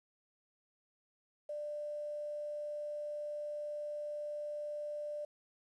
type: tone with quantisation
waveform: sine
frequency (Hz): 593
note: D5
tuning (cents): +17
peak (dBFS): -38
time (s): 1.49-5.25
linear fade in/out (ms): 5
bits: 11
effects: resampled to 24000 Hz